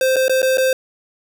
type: tone with dropouts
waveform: square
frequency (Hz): 522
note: C5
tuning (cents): -4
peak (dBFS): -14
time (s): 0.01-0.73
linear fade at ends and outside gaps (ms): 2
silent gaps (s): 0.16-0.165 / 0.282-0.295 / 0.419-0.428 / 0.573-0.581
effects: none